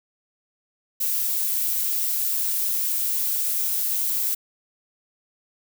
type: noise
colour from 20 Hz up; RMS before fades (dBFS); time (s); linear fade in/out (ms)
violet; -24; 1-4.35; 10
effects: none